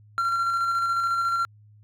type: tone with tremolo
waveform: triangle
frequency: 1370 Hz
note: F6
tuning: 34 cents flat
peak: -19 dBFS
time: 0.18-1.45 s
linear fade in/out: 0 ms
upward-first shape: square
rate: 14 Hz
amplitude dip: 25%
effects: added 105 Hz sine -50 dBFS peak until 1.83 s + AAC 64 kbps